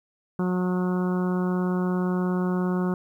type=harmonic tone; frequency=181.7 Hz; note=F#3; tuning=31 cents flat; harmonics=1 / 2 / 3 / 4 / 5 / 6 / 7 / 8; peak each=-23 / -29 / -38 / -40 / -39 / -39 / -40 / -42 dBFS; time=0.39-2.94 s; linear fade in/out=2 ms; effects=10-bit